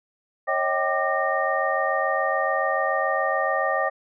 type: tone cluster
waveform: sine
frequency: 547 / 634 / 776 / 1190 / 1848 Hz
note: C#5 / D#5 / G5 / D6 / A#6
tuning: -23 / +32 / -18 / +22 / -16 cents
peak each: -27 dBFS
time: 0.47-3.9 s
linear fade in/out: 20 ms
effects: none